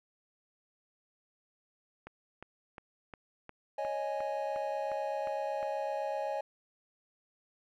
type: click train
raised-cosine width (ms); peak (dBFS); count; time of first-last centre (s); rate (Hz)
0.5; -30; 11; 2.07-5.629; 2.81
type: chord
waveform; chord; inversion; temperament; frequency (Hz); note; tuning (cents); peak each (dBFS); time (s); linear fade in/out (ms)
triangle; C# suspended second; none; equal; 554.4 / 622.3 / 830.6; C#5 / D#5 / G#5; 0 / 0 / 0; -35; 3.78-6.41; 5
effects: none